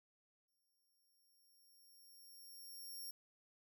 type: tone with exponential growth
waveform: 5% pulse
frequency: 5530 Hz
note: F8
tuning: 18 cents flat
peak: -40 dBFS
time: 0.48-3.11 s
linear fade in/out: 5 ms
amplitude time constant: 570 ms
effects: none